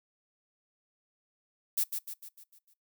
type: noise with echo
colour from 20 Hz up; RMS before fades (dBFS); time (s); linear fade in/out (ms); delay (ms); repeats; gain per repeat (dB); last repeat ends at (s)
violet; -28; 1.77-1.84; 10; 150; 6; -6; 2.74
effects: noise-tail reverb RT60 0.2 s tail -23 dB re dry